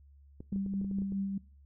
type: clicks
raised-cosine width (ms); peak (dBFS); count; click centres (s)
3; -31; 11; 0.405 / 0.527 / 0.561 / 0.663 / 0.738 / 0.814 / 0.846 / 0.913 / 0.986 / 1.02 / 1.122
type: tone with tremolo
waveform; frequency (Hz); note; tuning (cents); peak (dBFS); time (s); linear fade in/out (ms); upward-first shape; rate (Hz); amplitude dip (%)
sine; 196; G3; 0; -30; 0.52-1.38; 5; sine; 4.8; 35
effects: noise-tail reverb RT60 0.4 s tail -23 dB re dry + added 70 Hz sine -55 dBFS peak until 1.65 s